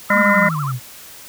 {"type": "tone with vibrato", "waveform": "sine", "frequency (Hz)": 1181, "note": "D6", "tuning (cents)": 9, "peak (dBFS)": -24, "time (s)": [0.09, 0.72], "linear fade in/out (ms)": 10, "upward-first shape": "sine", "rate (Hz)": 12, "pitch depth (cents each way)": 260}
{"type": "harmonic tone", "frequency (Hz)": 203.1, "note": "G#3", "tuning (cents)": -38, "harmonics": [1, 3, 5, 7, 9, 10], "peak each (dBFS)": [-19, -19, -19, -19, -19, -19], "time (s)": [0.1, 0.49], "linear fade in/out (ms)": 5}
{"type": "exponential sweep", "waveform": "sine", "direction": "down", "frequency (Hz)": [240.2, 120], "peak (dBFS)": -20, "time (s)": [0.13, 0.8], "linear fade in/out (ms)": 50}
{"effects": ["white hiss -39 dBFS RMS until 1.28 s"]}